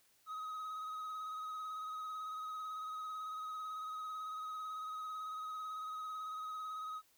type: tone with vibrato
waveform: triangle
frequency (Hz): 1265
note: D#6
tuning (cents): +28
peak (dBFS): -39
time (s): 0.26-7.02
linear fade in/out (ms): 50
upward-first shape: triangle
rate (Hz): 18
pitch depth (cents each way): 30
effects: white hiss -71 dBFS RMS until 7.17 s